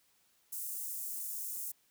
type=high-pass noise; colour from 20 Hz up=white; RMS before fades=-40 dBFS; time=0.52-1.72 s; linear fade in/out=10 ms; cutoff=7500 Hz; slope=24 dB/octave; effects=white hiss -71 dBFS RMS until 1.9 s